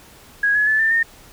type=tone with pitch steps; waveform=sine; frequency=1653 / 1695.6 / 1739.2 / 1784 / 1829.9 Hz; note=G#6 / G#6 / A6 / A6 / A#6; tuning=-9 / +35 / -21 / +23 / -33 cents; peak=-14 dBFS; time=0.43-1.03 s; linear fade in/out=5 ms; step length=120 ms; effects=pink hiss -46 dBFS RMS until 1.32 s